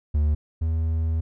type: tone pair in turn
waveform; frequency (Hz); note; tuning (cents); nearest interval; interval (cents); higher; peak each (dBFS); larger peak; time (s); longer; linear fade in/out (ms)
triangle; 74.7 / 80.69; D2 / E2; +30 / -36; minor second; 134; second; -16 / -19; first; 0.14-0.35 / 0.61-1.21; second; 10
effects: none